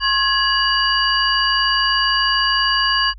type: tone cluster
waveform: sine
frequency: 1077 / 1668 / 2910 / 4693 Hz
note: C6 / G#6 / F#7 / D8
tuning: +50 / +7 / -29 / -2 cents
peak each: -20 dBFS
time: 0-3.14 s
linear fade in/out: 50 ms
effects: added 48 Hz sine -35 dBFS peak until 3.18 s